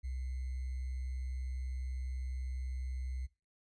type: tone with sample-and-hold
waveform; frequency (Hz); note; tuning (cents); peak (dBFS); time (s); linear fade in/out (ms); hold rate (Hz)
sine; 64; C2; -38; -36; 0.03-3.27; 20; 2100
effects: noise-tail reverb RT60 0.3 s tail -22 dB re dry + resampled to 22050 Hz